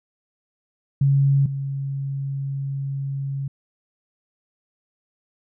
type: tone pair in turn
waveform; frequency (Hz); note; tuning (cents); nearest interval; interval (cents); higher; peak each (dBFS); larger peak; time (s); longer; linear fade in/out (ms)
sine; 138.59 / 137.71; C#3 / C#3; 0 / -11; unison; 11; first; -14 / -24; first; 1.01-1.46 / 1.46-3.48; second; 5
effects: none